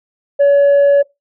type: tone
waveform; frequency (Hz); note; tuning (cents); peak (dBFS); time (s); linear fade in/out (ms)
sine; 566; C#5; +36; -4; 0.39-1.03; 20
effects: noise-tail reverb RT60 0.2 s tail -23 dB re dry + tanh soft clip ceiling -6 dBFS